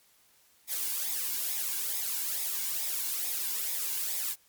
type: noise with flanger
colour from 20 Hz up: blue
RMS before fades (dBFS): -32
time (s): 0.67-4.36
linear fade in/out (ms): 50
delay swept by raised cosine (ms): 0.67 to 1.62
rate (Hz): 2.3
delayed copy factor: -0.6
effects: white hiss -64 dBFS RMS until 4.48 s + MP3 96 kbps